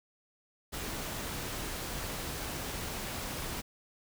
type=noise; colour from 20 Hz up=pink; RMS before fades=-38 dBFS; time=0.72-3.62 s; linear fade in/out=20 ms; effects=none